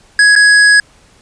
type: tone with dropouts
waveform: square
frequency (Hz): 1669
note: G#6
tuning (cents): +8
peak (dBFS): -5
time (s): 0.19-0.8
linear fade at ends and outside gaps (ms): 2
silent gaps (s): 0.354-0.361
effects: pink hiss -47 dBFS RMS until 1.21 s + resampled to 22050 Hz